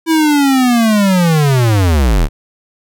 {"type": "linear sweep", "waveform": "square", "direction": "down", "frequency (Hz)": [329.6, 32.01], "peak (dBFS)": -9, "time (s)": [0.06, 2.29], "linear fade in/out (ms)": 50, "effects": []}